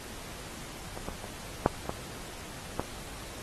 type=clicks; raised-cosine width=1 ms; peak=-25 / -21 / -25 / -7 / -29 / -17 / -15 dBFS; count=7; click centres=0.975 / 1.086 / 1.242 / 1.661 / 1.857 / 1.894 / 2.796 s; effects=pink hiss -44 dBFS RMS until 3.42 s + AAC 32 kbps